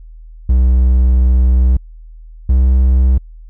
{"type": "tone pair in turn", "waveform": "triangle", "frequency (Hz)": [62.6, 64.1], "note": ["B1", "C2"], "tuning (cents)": [24, -35], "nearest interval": "unison", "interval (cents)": 41, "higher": "second", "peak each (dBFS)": -5, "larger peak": "neither", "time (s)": [[0.49, 1.77], [2.49, 3.18]], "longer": "first", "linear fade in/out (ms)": 5, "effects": ["added 40 Hz sine -32 dBFS peak until 3.49 s"]}